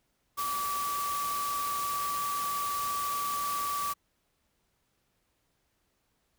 sine tone in noise, 1152 Hz, D6, 34 cents flat, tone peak -30 dBFS, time 0.37-3.94 s, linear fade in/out 20 ms, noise white, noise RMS -38 dBFS, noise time 0.37-3.94 s, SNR +5 dB, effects pink hiss -75 dBFS RMS until 6.38 s

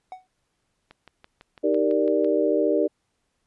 triangle tone with exponential decay, 744 Hz, F#5, 9 cents sharp, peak -29 dBFS, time 0.12-0.27 s, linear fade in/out 1 ms, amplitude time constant 32 ms
click train, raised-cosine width 0.3 ms, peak -29 dBFS, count 9, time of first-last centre 0.91-2.246 s, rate 5.99 Hz
sine chord, Eb major seventh, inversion none, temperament equal, 311.1 / 392 / 466.2 / 587.3 Hz, Eb4 / G4 / Bb4 / D5, 0 / 0 / 0 / 0 cents, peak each -24 dBFS, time 1.63-2.88 s, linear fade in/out 20 ms
effects pink hiss -74 dBFS RMS until 3.46 s + resampled to 24000 Hz

